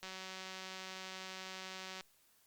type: click train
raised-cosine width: 0.2 ms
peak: -29 dBFS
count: 373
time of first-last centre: 0.03-2.009 s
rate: 188 Hz
effects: white hiss -70 dBFS RMS until 2.46 s + Opus 48 kbps